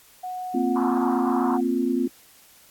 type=tone; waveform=sine; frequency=734 Hz; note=F#5; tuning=14 cents flat; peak=-29 dBFS; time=0.23-1.61 s; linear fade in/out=10 ms
type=chord; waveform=sine; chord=Bb suspended second; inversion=none; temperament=equal; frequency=233.1 / 261.6 / 349.2 Hz; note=Bb3 / C4 / F4; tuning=0 / 0 / 0 cents; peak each=-26 / -23 / -26 dBFS; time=0.54-2.08 s; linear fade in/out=10 ms
type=band-pass noise; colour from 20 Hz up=white; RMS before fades=-30 dBFS; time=0.75-1.58 s; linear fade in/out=20 ms; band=800 to 1200 Hz; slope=48 dB/octave
effects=white hiss -53 dBFS RMS until 2.7 s + AAC 64 kbps